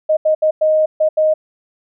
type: tone bursts at uneven times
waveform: sine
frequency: 622.3 Hz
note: D#5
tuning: in tune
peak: -10 dBFS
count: 6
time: 0.09-0.17 / 0.25-0.35 / 0.42-0.51 / 0.61-0.86 / 1-1.09 / 1.17-1.34 s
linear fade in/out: 10 ms
effects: none